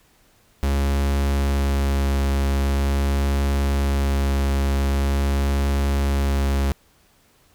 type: tone with vibrato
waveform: 45% pulse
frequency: 69.3 Hz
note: C#2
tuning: in tune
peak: -18 dBFS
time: 0.63-6.72 s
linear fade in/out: 0 ms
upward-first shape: sine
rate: 0.44 Hz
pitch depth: 10 cents each way
effects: pink hiss -58 dBFS RMS until 7.54 s